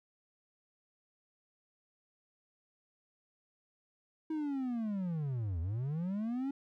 triangle linear two-way sweep, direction down then up, 320.3 to 78.7 to 281.3 Hz, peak -31 dBFS, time 4.3-6.51 s, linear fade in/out 5 ms, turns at 5.6 s, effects none

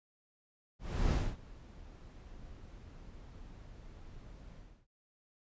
brown noise with ADSR envelope, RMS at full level -28 dBFS, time 0.79-4.87 s, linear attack 320 ms, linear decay 250 ms, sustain -23 dB, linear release 320 ms, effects resampled to 16000 Hz

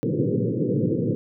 pink band-pass noise, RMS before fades -23 dBFS, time 0.03-1.15 s, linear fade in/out 0 ms, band 110 to 510 Hz, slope 96 dB/octave, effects none

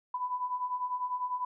sine beating tone pair, 987.8 / 997.8 Hz, B5 / B5, 0 / +17 cents, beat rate 10 Hz, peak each -37 / -32 dBFS, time 0.14-1.45 s, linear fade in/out 5 ms, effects none

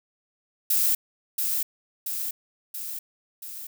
violet noise with echo, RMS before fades -22 dBFS, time 0.7-0.95 s, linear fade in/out 5 ms, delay 680 ms, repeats 4, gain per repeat -4 dB, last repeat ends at 3.67 s, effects none

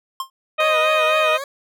square tone with exponential decay, 1060 Hz, C6, 22 cents sharp, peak -20 dBFS, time 0.2-0.3 s, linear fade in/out 2 ms, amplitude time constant 21 ms
harmonic tone, 622.3 Hz, D#5, in tune, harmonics 1 / 2 / 3 / 4 / 5 / 6, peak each -18 / -20 / -28 / -21 / -30 / -30 dBFS, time 0.58-1.38 s, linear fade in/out 20 ms
20% pulse tone with vibrato, 517 Hz, C5, 21 cents flat, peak -22 dBFS, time 0.6-1.44 s, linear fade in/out 2 ms, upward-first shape triangle, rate 3.9 Hz, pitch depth 160 cents each way
effects none

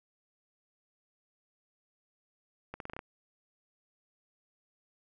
accelerating click train, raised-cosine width 0.5 ms, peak -25 dBFS, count 7, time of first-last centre 2.74-2.991 s, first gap 62 ms, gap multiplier 0.84, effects none

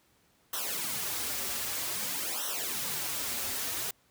white noise with flanger, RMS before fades -34 dBFS, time 0.53-3.91 s, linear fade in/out 5 ms, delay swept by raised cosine 0.42 to 6.42 ms, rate 0.52 Hz, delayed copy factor -0.9, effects pink hiss -67 dBFS RMS until 4.1 s + high-pass 60 Hz 12 dB/octave

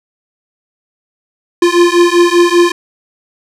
square beating tone pair, 345.2 / 350.3 Hz, F4 / F4, -20 / +5 cents, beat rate 5.1 Hz, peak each -10 dBFS, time 1.62-2.72 s, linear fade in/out 5 ms, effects low-pass 8000 Hz 12 dB/octave

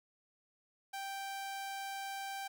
sawtooth tone, 784 Hz, G5, in tune, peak -36 dBFS, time 0.93-2.48 s, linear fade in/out 10 ms, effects none

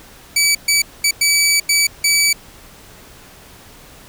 15% pulse tone bursts at uneven times, 2293 Hz, D7, 42 cents flat, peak -5 dBFS, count 6, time 0.36-0.55 / 0.68-0.82 / 1.04-1.11 / 1.21-1.6 / 1.69-1.87 / 2.04-2.33 s, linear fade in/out 5 ms, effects pink hiss -42 dBFS RMS until 4.08 s

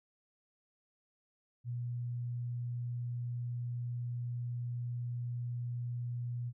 sine tone, 121 Hz, B2, 35 cents flat, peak -35 dBFS, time 1.64-6.53 s, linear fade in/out 50 ms, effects none

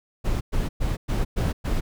brown noise bursts, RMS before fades -23 dBFS, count 6, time 0.24-1.81 s, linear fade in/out 20 ms, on 170 ms, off 110 ms, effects none

